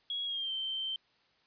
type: tone with pitch glide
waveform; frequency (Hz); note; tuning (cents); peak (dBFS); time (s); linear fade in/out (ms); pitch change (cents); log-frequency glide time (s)
sine; 3322 to 3117; G#7 to G7; 0 to -11; -33; 0.1-0.96; 2; -111; 0.25-0.52
effects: white hiss -69 dBFS RMS until 1.46 s + resampled to 11025 Hz